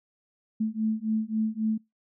sine beating tone pair, 217 / 220.7 Hz, A3 / A3, -24 / +5 cents, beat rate 3.7 Hz, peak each -28 dBFS, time 0.6-1.78 s, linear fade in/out 10 ms, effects noise-tail reverb RT60 0.2 s tail -26 dB re dry

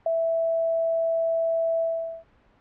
sine tone with ADSR envelope, 659 Hz, E5, 1 cent flat, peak -18 dBFS, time 0.06-2.24 s, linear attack 4 ms, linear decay 7 ms, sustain -3 dB, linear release 430 ms, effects pink hiss -60 dBFS RMS until 2.6 s + low-pass 2000 Hz 12 dB/octave

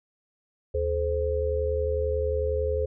sine tone cluster, 76.2 / 428.9 / 520 Hz, D#2 / A4 / C5, -36 / -44 / -11 cents, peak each -28 dBFS, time 0.74-2.86 s, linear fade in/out 10 ms, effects none

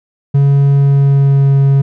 triangle tone with pitch glide, 140 to 137.99 Hz, C#3 to C#3, +18 to -8 cents, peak -4 dBFS, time 0.34-1.82 s, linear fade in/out 10 ms, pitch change -26 cents, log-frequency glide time 0.75-1.57 s, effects none

